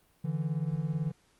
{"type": "beating tone pair", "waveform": "triangle", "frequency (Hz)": [146.8, 164.8], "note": ["D3", "E3"], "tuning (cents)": [0, 0], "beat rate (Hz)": 18, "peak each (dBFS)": -30, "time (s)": [0.24, 1.12], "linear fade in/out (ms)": 10, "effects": ["pink hiss -67 dBFS RMS until 1.39 s", "Opus 32 kbps"]}